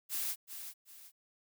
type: noise with echo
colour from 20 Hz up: blue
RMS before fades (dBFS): -36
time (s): 0.09-0.36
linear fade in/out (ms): 50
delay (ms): 380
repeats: 2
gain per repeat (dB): -9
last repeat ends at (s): 1.12
effects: none